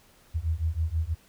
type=beating tone pair; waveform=sine; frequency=77.78 / 83.98 Hz; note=D#2 / E2; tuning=0 / +33 cents; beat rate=6.2 Hz; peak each=-28 dBFS; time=0.34-1.15 s; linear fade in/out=20 ms; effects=pink hiss -59 dBFS RMS until 1.28 s